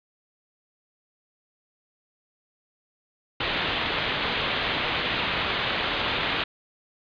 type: low-pass noise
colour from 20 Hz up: white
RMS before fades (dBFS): -27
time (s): 3.4-6.44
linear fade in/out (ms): 5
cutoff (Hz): 3800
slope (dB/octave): 48
effects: resampled to 11025 Hz